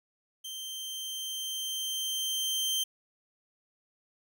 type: tone with level ramp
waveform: sawtooth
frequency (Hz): 3136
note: G7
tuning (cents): 0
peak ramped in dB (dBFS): -35 to -24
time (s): 0.44-2.84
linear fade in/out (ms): 10
effects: none